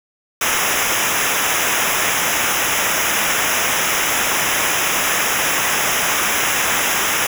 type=noise with comb filter; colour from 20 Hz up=pink; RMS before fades=-18 dBFS; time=0.41-7.27 s; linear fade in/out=5 ms; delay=0.23 ms; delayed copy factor=-0.95; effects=none